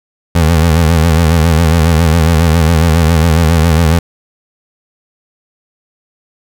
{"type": "tone with vibrato", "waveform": "25% pulse", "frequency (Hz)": 81.6, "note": "E2", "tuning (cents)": -17, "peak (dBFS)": -3, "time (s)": [0.35, 3.99], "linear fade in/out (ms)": 5, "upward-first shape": "sine", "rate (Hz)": 7.3, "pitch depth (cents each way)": 93, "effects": []}